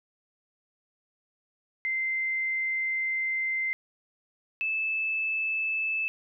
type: tone pair in turn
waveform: sine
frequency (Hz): 2080 / 2622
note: C7 / E7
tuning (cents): -11 / -10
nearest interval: major third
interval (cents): 401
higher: second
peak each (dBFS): -26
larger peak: neither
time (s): 1.85-3.73 / 4.61-6.08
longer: first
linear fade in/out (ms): 0
effects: none